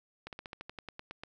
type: slowing click train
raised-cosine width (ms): 0.3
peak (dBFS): -26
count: 12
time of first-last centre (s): 0.27-1.235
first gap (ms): 58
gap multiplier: 1.08
effects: none